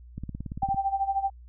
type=click train; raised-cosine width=5 ms; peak=-22 dBFS; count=11; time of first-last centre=0.18-0.745 s; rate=17.7 Hz
type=tone with tremolo; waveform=sine; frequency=784 Hz; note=G5; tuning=in tune; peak=-21 dBFS; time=0.62-1.3 s; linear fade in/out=5 ms; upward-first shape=sine; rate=13 Hz; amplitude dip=80%
effects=added 60 Hz sine -45 dBFS peak until 1.48 s